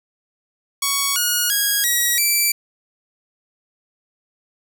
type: tone with pitch steps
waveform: 5% pulse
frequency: 1117 / 1445 / 1644 / 1914 / 2330 Hz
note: C#6 / F#6 / G#6 / A#6 / D7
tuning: +13 / -41 / -18 / +45 / -14 cents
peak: -6 dBFS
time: 0.82-2.52 s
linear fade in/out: 5 ms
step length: 340 ms
effects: none